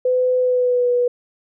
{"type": "tone with pitch glide", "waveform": "sine", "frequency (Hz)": [505, 488.9], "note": ["B4", "B4"], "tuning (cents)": [39, -18], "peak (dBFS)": -14, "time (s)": [0.05, 1.08], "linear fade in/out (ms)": 5, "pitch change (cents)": -57, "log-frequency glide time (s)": [0.39, 0.9], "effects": []}